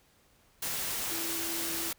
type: tone in noise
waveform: sine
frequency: 332.4 Hz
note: E4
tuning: 15 cents sharp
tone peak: -40 dBFS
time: 1.11-1.91 s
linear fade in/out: 5 ms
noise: white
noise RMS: -34 dBFS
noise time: 0.62-1.93 s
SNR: -9 dB
effects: pink hiss -65 dBFS RMS until 1.98 s